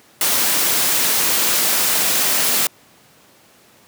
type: noise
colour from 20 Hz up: white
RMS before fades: -17 dBFS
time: 0.21-2.67 s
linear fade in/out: 2 ms
effects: pink hiss -50 dBFS RMS until 3.87 s + high-pass 150 Hz 12 dB/octave